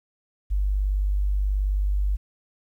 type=tone; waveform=sine; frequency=49.33 Hz; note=G1; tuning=12 cents sharp; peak=-20 dBFS; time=0.5-2.17 s; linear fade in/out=20 ms; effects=10-bit